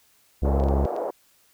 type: harmonic tone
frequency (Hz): 68.9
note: C#2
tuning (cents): -10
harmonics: 1 / 2 / 3 / 4 / 5 / 6 / 7 / 8 / 9 / 10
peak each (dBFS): -20 / -31 / -30 / -35 / -34 / -40 / -37 / -42 / -43 / -46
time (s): 0.42-0.86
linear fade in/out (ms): 5
type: band-pass noise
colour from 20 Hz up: pink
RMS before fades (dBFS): -29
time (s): 0.44-1.11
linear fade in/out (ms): 10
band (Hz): 430 to 780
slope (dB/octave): 24
type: clicks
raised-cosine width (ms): 0.2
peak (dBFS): -28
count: 5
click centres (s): 0.6 / 0.638 / 0.686 / 0.851 / 0.964
effects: white hiss -61 dBFS RMS until 1.53 s